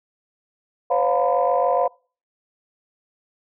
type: tone cluster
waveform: sine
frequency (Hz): 510 / 557 / 707 / 935 / 1005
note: C5 / C#5 / F5 / A#5 / B5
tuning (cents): -44 / +8 / +21 / +5 / +30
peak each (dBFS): -22 / -22 / -20 / -29 / -25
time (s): 0.9-1.88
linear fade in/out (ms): 10
effects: noise-tail reverb RT60 0.4 s tail -26 dB re dry + tanh soft clip ceiling -7 dBFS